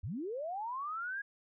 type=linear sweep; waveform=sine; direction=up; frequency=69.3 to 1661.2 Hz; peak=-36 dBFS; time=0.03-1.22 s; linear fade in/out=10 ms; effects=none